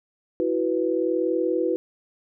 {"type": "chord", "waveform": "sine", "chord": "E suspended second", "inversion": "none", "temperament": "equal", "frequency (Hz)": [329.6, 370, 493.9], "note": ["E4", "F#4", "B4"], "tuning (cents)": [0, 0, 0], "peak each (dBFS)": -25, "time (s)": [0.4, 1.76], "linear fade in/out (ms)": 0, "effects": []}